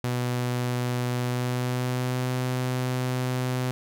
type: tone with pitch glide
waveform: sawtooth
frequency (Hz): 123.47 to 126.94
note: B2 to B2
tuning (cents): 0 to +48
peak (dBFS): -21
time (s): 0.04-3.71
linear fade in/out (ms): 0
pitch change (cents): +48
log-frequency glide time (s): 1.18-2.32
effects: none